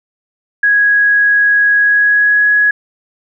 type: tone with pitch glide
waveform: sine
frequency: 1660 to 1676.4 Hz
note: G#6 to G#6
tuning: -1 to +16 cents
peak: -7 dBFS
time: 0.63-2.71 s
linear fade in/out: 5 ms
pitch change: +17 cents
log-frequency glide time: 1.77-2.48 s
effects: none